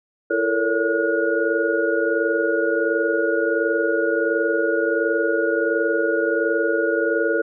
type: tone cluster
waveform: sine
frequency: 335.4 / 441.1 / 462.5 / 564 / 1444 Hz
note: E4 / A4 / A#4 / C#5 / F#6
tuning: +30 / +4 / -14 / +30 / -43 cents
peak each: -24 dBFS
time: 0.3-7.42 s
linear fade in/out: 10 ms
effects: none